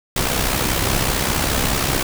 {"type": "noise with amplitude modulation", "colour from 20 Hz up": "pink", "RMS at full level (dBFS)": -17, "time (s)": [0.16, 2.03], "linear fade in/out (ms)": 5, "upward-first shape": "sine", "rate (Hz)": 65, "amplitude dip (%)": 55, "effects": []}